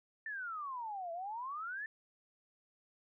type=exponential two-way sweep; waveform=sine; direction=down then up; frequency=1800 to 659.3 to 1800 Hz; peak=-39 dBFS; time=0.26-1.86 s; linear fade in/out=2 ms; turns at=1.12 s; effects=none